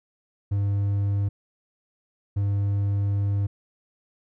triangle tone bursts at uneven times, 100.4 Hz, G2, 42 cents sharp, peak -19 dBFS, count 2, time 0.51-1.29 / 2.36-3.47 s, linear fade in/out 10 ms, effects none

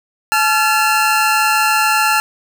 25% pulse tone pair together, 862 / 1369.8 Hz, A5 / F6, -36 / -34 cents, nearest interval minor sixth, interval 802 cents, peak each -11 dBFS, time 0.32-2.2 s, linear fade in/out 0 ms, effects none

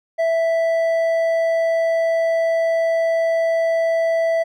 sine tone with hard clipping, 659.3 Hz, E5, in tune, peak -17 dBFS, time 0.18-4.44 s, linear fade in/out 20 ms, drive 5 dB, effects none

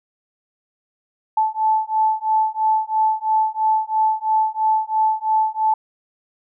sine beating tone pair, 871 / 874 Hz, A5 / A5, -18 / -12 cents, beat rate 3 Hz, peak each -19 dBFS, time 1.37-5.74 s, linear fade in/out 5 ms, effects none

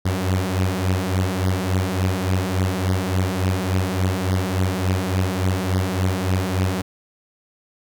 sawtooth beating tone pair, 91.7 / 95.2 Hz, F#2 / F#2, -15 / +50 cents, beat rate 3.5 Hz, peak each -18 dBFS, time 0.05-6.82 s, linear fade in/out 10 ms, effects none

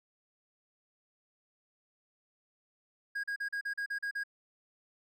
triangle tone bursts, 1636 Hz, G#6, 26 cents flat, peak -31 dBFS, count 9, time 3.15-4.237 s, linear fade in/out 10 ms, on 87 ms, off 38 ms, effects none

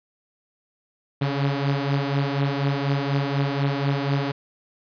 sawtooth beating tone pair, 138.59 / 142.69 Hz, C#3 / D3, 0 / -50 cents, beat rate 4.1 Hz, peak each -19 / -22 dBFS, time 1.21-4.32 s, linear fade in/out 10 ms, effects resampled to 11025 Hz + 9-bit

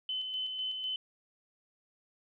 sine tone with tremolo, 3039 Hz, F#7, 46 cents sharp, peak -32 dBFS, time 0.09-0.96 s, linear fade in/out 2 ms, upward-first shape square, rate 4 Hz, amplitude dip 35%, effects none

